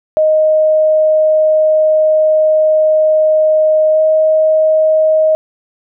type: tone with pitch glide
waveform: sine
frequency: 622.3 to 627.4 Hz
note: D#5 to D#5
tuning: 0 to +14 cents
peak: -7 dBFS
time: 0.17-5.35 s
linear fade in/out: 0 ms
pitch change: +14 cents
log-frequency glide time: 3.92-4 s
effects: none